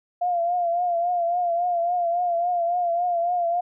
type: tone with vibrato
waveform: sine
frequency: 697 Hz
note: F5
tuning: 4 cents flat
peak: -20 dBFS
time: 0.21-3.61 s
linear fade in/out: 10 ms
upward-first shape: triangle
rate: 3.6 Hz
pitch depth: 64 cents each way
effects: none